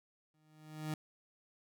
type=tone with exponential growth; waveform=30% pulse; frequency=154.5 Hz; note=D#3; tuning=12 cents flat; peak=-32 dBFS; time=0.34-0.94 s; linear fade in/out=2 ms; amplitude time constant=130 ms; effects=none